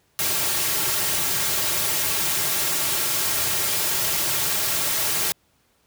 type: noise with comb filter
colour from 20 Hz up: white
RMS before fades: -23 dBFS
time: 0.19-5.32 s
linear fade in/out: 0 ms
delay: 4 ms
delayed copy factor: -0.6
effects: pink hiss -64 dBFS RMS until 5.86 s + high-pass 60 Hz 12 dB/octave